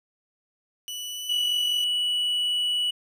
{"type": "tone with pitch glide", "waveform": "sawtooth", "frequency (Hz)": [2960, 2991], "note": ["F#7", "F#7"], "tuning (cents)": [0, 18], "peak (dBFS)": -29, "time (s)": [0.88, 1.84], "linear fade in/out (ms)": 0, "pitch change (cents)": 18, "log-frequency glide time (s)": [1.11, 1.34]}
{"type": "tone", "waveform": "triangle", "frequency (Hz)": 2946, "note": "F#7", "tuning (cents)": -8, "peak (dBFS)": -21, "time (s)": [1.29, 2.91], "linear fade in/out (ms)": 10}
{"effects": []}